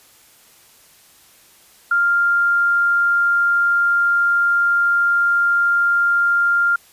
sine tone, 1396.9 Hz, F6, in tune, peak -13 dBFS, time 1.91-6.76 s, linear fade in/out 5 ms, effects white hiss -50 dBFS RMS until 6.92 s + resampled to 32000 Hz

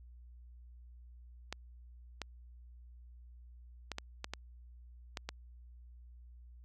clicks, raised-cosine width 0.2 ms, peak -21 dBFS, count 8, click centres 1.526 / 2.217 / 3.917 / 3.984 / 4.244 / 4.336 / 5.172 / 5.29 s, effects added 60 Hz sine -52 dBFS peak until 6.64 s

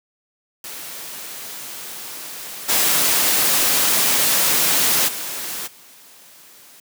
white noise with level steps, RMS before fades -33 / -17 / -28 / -46 dBFS, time 0.64-6.8 s, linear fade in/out 2 ms, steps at 2.68 / 5.07 / 5.66 s, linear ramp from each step 20 ms, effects high-pass 150 Hz 12 dB/octave

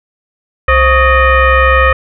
sine tone with frequency modulation, 659.3 Hz, E5, in tune, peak -5 dBFS, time 0.68-1.93 s, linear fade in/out 5 ms, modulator 593 Hz, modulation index 2.5, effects none

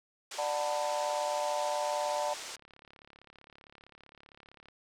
white band-pass noise, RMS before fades -43 dBFS, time 0.31-2.56 s, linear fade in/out 5 ms, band 360 to 7600 Hz, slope 24 dB/octave
sine chord, B minor seventh, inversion first, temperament just, 592.7 / 740.8 / 889 / 987.8 Hz, D5 / F#5 / A5 / B5, +16 / +2 / +18 / 0 cents, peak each -33 / -37 / -35 / -39 dBFS, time 0.38-2.34 s, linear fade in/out 10 ms
click train, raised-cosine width 0.3 ms, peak -38 dBFS, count 95, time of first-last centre 2.03-4.685 s, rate 35.4 Hz
effects none

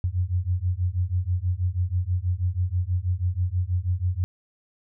sine beating tone pair, 87.31 / 93.51 Hz, F2 / F#2, 0 / +19 cents, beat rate 6.2 Hz, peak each -25 / -25 dBFS, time 0.04-4.24 s, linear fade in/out 0 ms, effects none

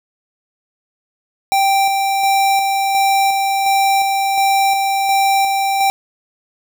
square tone with tremolo, 784 Hz, G5, in tune, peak -12 dBFS, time 1.52-5.9 s, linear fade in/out 0 ms, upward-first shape square, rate 1.4 Hz, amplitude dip 30%, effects none

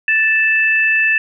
sine tone pair together, 1760 / 2635 Hz, A6 / E7, 0 / -1 cents, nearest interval perfect fifth, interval 699 cents, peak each -14 dBFS, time 0.08-1.18 s, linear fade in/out 2 ms, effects none

